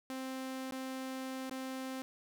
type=tone with dropouts; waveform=sawtooth; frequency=262.1 Hz; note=C4; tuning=3 cents sharp; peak=-35 dBFS; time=0.1-2.02 s; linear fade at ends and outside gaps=0 ms; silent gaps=0.709-0.722 / 1.496-1.511 s; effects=none